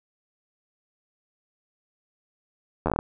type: slowing click train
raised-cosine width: 1 ms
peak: -10 dBFS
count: 8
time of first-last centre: 2.86-2.989 s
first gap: 11 ms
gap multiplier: 1.17
effects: none